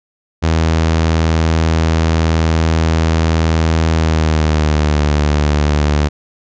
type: tone with pitch glide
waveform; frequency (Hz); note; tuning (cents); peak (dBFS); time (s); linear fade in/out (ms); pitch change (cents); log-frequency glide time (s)
sawtooth; 80.9 to 74.19; E2 to D2; -32 to +18; -7; 0.42-6.09; 20; -150; 3.94-5.03
effects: resampled to 16000 Hz